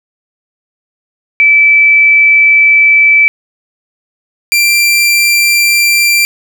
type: tone pair in turn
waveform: sine / sawtooth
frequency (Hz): 2313 / 2363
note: D7 / D7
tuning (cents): -27 / +10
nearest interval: unison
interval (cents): 37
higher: second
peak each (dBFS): -3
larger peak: neither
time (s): 1.4-3.28 / 4.52-6.25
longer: first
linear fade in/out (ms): 0
effects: none